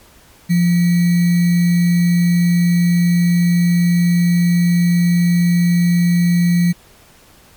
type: tone with sample-and-hold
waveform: sine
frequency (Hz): 174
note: F3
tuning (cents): -6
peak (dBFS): -10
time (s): 0.49-6.73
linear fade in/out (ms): 20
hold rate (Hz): 2100
effects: pink hiss -47 dBFS RMS until 7.56 s + MP3 96 kbps